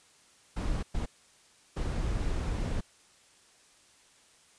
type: noise bursts at uneven times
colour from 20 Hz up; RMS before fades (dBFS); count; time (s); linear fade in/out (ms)
brown; -31; 3; 0.56-0.83 / 0.94-1.06 / 1.76-2.81; 10
effects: white hiss -61 dBFS RMS until 4.58 s + resampled to 22050 Hz